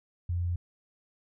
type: tone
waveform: sine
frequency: 87.4 Hz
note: F2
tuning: 2 cents sharp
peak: -27 dBFS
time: 0.29-0.56 s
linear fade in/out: 5 ms
effects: none